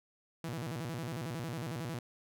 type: tone with vibrato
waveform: sawtooth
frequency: 140.1 Hz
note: C#3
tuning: 19 cents sharp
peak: -33 dBFS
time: 0.44-1.99 s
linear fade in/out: 2 ms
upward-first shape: square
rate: 11 Hz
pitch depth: 280 cents each way
effects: none